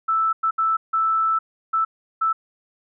sine tone bursts at uneven times, 1318.5 Hz, E6, in tune, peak -17 dBFS, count 6, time 0.08-0.33 / 0.43-0.51 / 0.58-0.77 / 0.93-1.39 / 1.73-1.85 / 2.21-2.33 s, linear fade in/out 10 ms, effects none

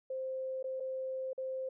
sine tone with dropouts, 523.3 Hz, C5, in tune, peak -35 dBFS, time 0.1-1.69 s, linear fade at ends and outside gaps 5 ms, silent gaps 0.628-0.641 / 0.8-0.804 / 1.332-1.378 s, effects none

